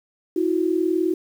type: tone pair together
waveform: sine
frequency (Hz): 325 / 364.8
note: E4 / F#4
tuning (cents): -24 / -24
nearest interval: major second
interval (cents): 200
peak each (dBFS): -21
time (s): 0.36-1.14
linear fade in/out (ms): 5
effects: 8-bit